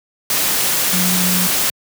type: tone in noise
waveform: sine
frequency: 181.5 Hz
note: F#3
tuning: 33 cents flat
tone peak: -18 dBFS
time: 0.93-1.47 s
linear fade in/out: 2 ms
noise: white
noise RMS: -17 dBFS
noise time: 0.3-1.7 s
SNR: -4 dB
effects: high-pass 100 Hz 12 dB/octave